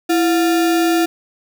sine tone with sample-and-hold, 333 Hz, E4, 18 cents sharp, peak -12 dBFS, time 0.09-1.06 s, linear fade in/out 10 ms, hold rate 1050 Hz, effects none

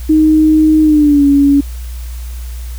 sine tone with pitch glide, 311.1 to 282 Hz, D#4 to C#4, 0 to +30 cents, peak -5 dBFS, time 0.09-1.61 s, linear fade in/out 10 ms, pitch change -170 cents, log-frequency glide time 0.82-1.25 s, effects added 60 Hz sine -21 dBFS peak until 2.78 s + white hiss -38 dBFS RMS until 2.78 s

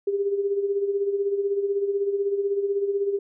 sine tone with tremolo, 400 Hz, G4, 35 cents sharp, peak -19 dBFS, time 0.07-3.19 s, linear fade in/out 5 ms, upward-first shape sine, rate 16 Hz, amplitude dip 60%, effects none

